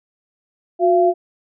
sine tone pair together, 361.8 / 683 Hz, F#4 / F5, -39 / -39 cents, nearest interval major seventh, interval 1100 cents, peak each -14 dBFS, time 0.79-1.14 s, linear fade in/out 50 ms, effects none

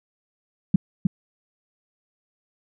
sine tone with echo, 185 Hz, F#3, in tune, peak -10 dBFS, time 0.74-0.76 s, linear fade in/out 5 ms, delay 310 ms, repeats 1, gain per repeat -4 dB, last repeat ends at 1.07 s, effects none

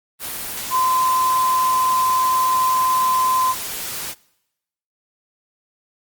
sine tone in noise, 1029 Hz, C6, 29 cents flat, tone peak -15 dBFS, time 0.7-3.55 s, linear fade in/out 50 ms, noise white, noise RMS -28 dBFS, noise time 0.19-4.15 s, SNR +10 dB, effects noise-tail reverb RT60 0.9 s tail -23 dB re dry + Opus 32 kbps

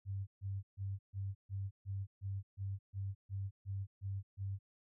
sine tone bursts, 98 Hz, G2, in tune, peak -37 dBFS, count 13, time 0.05-4.59 s, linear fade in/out 50 ms, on 220 ms, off 140 ms, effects none

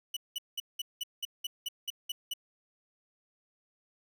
40% pulse tone bursts, 2960 Hz, F#7, in tune, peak -32 dBFS, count 11, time 0.14-2.337 s, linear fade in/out 5 ms, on 27 ms, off 190 ms, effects none

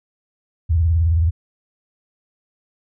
sine tone with vibrato, 82 Hz, E2, 9 cents flat, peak -13 dBFS, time 0.69-1.31 s, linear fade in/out 20 ms, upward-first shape sine, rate 19 Hz, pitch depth 160 cents each way, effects none

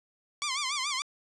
10% pulse tone with vibrato, 1108.7 Hz, C#6, in tune, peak -21 dBFS, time 0.42-1.02 s, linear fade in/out 0 ms, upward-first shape sine, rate 7 Hz, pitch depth 140 cents each way, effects resampled to 24000 Hz

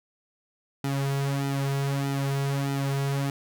sawtooth tone with flanger, 138.59 Hz, C#3, in tune, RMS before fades -27 dBFS, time 0.84-3.3 s, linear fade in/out 2 ms, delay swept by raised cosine 1.8 to 3.9 ms, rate 1.6 Hz, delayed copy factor -0.7, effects none

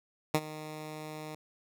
10% pulse tone with ADSR envelope, 154.3 Hz, D#3, 14 cents flat, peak -14 dBFS, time 0.34-1.35 s, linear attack 5 ms, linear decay 52 ms, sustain -18 dB, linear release 5 ms, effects none

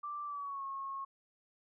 sine tone with pitch glide, 1174.7 to 1089.7 Hz, D6 to C#6, 0 to -30 cents, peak -38 dBFS, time 0.03-1.05 s, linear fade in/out 10 ms, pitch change -130 cents, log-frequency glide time 0.25-0.64 s, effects none

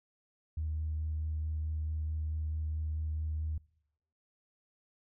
sine tone with vibrato, 77.78 Hz, D#2, in tune, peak -31 dBFS, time 0.57-3.58 s, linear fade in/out 5 ms, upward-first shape sine, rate 4.6 Hz, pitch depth 10 cents each way, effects noise-tail reverb RT60 0.8 s tail -25 dB re dry + tanh soft clip ceiling -27 dBFS

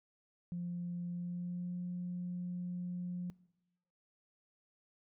sine tone with pitch glide, 174.8 to 177.96 Hz, F3 to F3, +2 to +33 cents, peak -36 dBFS, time 0.52-3.3 s, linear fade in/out 0 ms, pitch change +31 cents, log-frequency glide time 1.1-1.76 s, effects noise-tail reverb RT60 0.9 s tail -22 dB re dry + tanh soft clip ceiling -32 dBFS

